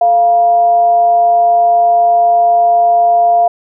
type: tone with frequency modulation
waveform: sine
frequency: 696 Hz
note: F5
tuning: 6 cents flat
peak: -6 dBFS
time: 0.01-3.48 s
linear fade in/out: 5 ms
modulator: 260 Hz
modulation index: 0.2
effects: none